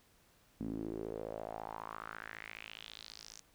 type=tone with band-pass filter sweep; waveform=sawtooth; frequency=54.6 Hz; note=A1; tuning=13 cents flat; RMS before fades=-45 dBFS; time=0.6-3.41 s; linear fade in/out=0 ms; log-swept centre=240 to 6400 Hz; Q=4.1; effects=pink hiss -68 dBFS RMS until 3.54 s